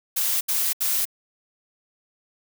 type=noise bursts; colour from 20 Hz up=blue; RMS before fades=-23 dBFS; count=3; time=0.16-1.054 s; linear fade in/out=10 ms; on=250 ms; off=72 ms; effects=none